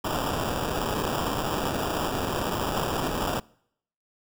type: noise with sample-and-hold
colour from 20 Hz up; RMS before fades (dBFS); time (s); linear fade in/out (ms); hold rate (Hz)
white; -28; 0.04-3.4; 5; 2100
effects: noise-tail reverb RT60 0.7 s tail -25 dB re dry